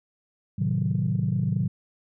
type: chord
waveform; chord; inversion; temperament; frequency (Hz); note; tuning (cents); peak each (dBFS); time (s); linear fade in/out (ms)
sine; A diminished seventh; none; equal with one note detuned; 110 / 131.19 / 155.56 / 185; A2 / C3 / Eb3 / Gb3; 0 / +5 / 0 / 0; -27; 0.58-1.68; 10
effects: tanh soft clip ceiling -14 dBFS